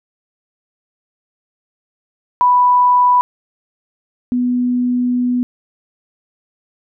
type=tone pair in turn; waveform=sine; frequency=987.8 / 246.9 Hz; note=B5 / B3; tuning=0 / 0 cents; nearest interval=2 octaves; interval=2400 cents; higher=first; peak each=-8 / -13 dBFS; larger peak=first; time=2.41-3.21 / 4.32-5.43 s; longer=second; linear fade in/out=0 ms; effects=none